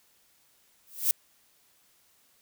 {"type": "noise with exponential growth", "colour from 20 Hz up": "violet", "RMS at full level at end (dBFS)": -20, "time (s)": [0.87, 1.11], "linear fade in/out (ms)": 1, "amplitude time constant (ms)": 52, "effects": ["white hiss -65 dBFS RMS until 2.41 s"]}